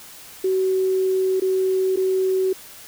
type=tone with dropouts; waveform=sine; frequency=377.1 Hz; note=F#4; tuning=33 cents sharp; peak=-17 dBFS; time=0.44-2.53 s; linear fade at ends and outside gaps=5 ms; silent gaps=1.4-1.419 / 1.961-1.971 s; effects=white hiss -42 dBFS RMS until 2.87 s